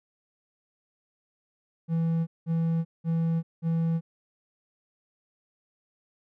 triangle tone bursts, 164.81 Hz, E3, in tune, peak -21 dBFS, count 4, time 1.88-4.01 s, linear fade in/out 50 ms, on 390 ms, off 190 ms, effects none

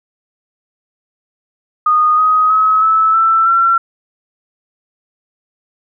sine tone with pitch steps, 1233 / 1256.7 / 1280.9 / 1305.6 / 1330.7 / 1356.3 Hz, D#6 / D#6 / D#6 / E6 / E6 / E6, -16 / +17 / +50 / -17 / +16 / +49 cents, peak -8 dBFS, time 1.86-3.78 s, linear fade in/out 5 ms, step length 320 ms, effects none

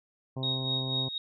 harmonic tone, 131.2 Hz, C3, 5 cents sharp, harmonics 1 / 2 / 3 / 4 / 5 / 6 / 7 / 8, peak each -33 / -39 / -43 / -45 / -47 / -49 / -50 / -51 dBFS, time 0.36-1.09 s, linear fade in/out 10 ms
sine tone with tremolo, 3756 Hz, A#7, 12 cents sharp, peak -27 dBFS, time 0.43-1.18 s, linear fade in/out 2 ms, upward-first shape sine, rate 4.1 Hz, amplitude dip 65%
effects none

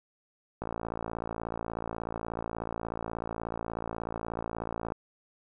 click train, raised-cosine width 1 ms, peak -20 dBFS, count 244, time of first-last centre 0.62-4.921 s, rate 56.5 Hz, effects none

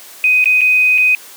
sine tone with dropouts, 2504 Hz, D#7, 10 cents sharp, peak -8 dBFS, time 0.24-1.15 s, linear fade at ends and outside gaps 1 ms, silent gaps 0.442-0.457 / 0.609-0.615 / 0.979-0.982 s, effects white hiss -37 dBFS RMS until 1.36 s + high-pass 300 Hz 12 dB/octave

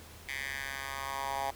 10% pulse tone with high-pass filter sweep, 136.7 Hz, C#3, 24 cents flat, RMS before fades -37 dBFS, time 0.28-1.51 s, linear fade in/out 10 ms, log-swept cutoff 2100 to 790 Hz, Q 3.6, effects added 79 Hz sine -52 dBFS peak until 1.55 s + pink hiss -52 dBFS RMS until 1.55 s

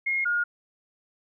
sine tone pair in turn, 2147 / 1428 Hz, C7 / F6, +44 / +38 cents, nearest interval perfect fifth, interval 706 cents, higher first, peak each -23 / -22 dBFS, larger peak second, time 0.06-0.25 / 0.25-0.44 s, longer neither, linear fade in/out 10 ms, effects none

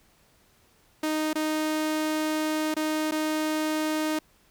sawtooth tone with dropouts, 310 Hz, D#4, 6 cents flat, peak -21 dBFS, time 1.03-4.19 s, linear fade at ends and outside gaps 5 ms, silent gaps 1.332-1.354 / 2.742-2.765 / 3.112-3.119 s, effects pink hiss -62 dBFS RMS until 4.5 s

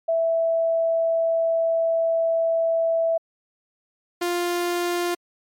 sine / sawtooth tone pair in turn, 659.3 / 349.9 Hz, E5 / F4, 0 / +3 cents, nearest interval major seventh, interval 1097 cents, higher first, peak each -18 dBFS, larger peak neither, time 0.08-3.18 / 4.21-5.15 s, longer first, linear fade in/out 10 ms, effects MP3 64 kbps

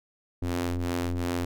sawtooth ring-modulated tone, 87.31 Hz, F2, in tune, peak -20 dBFS, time 0.42-1.45 s, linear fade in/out 5 ms, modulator 176 Hz, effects none

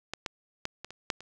clicks, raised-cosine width 0.2 ms, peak -16 / -15 / -14 / -22 / -26 / -10 / -28 dBFS, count 7, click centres 0.136 / 0.262 / 0.654 / 0.846 / 0.906 / 1.102 / 1.206 s, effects none

